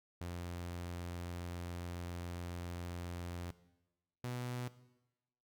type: tone pair in turn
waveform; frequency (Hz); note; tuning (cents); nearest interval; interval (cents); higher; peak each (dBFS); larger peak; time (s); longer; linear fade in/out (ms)
sawtooth; 87.31 / 123.47; F2 / B2; 0 / 0; tritone; 600; second; -37 / -35; second; 0.21-3.51 / 4.24-4.68; first; 0
effects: noise-tail reverb RT60 1.0 s tail -17 dB re dry